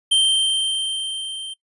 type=tone with level ramp; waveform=square; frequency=3136 Hz; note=G7; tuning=in tune; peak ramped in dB=-13 to -30 dBFS; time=0.11-1.54 s; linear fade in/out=10 ms; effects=noise-tail reverb RT60 0.1 s tail -20 dB re dry + resampled to 24000 Hz